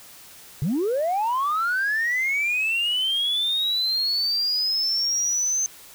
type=linear sweep; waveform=sine; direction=up; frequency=123.47 to 6272 Hz; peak=-19 dBFS; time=0.62-5.66 s; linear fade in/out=0 ms; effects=tanh soft clip ceiling -18 dBFS + white hiss -46 dBFS RMS until 5.94 s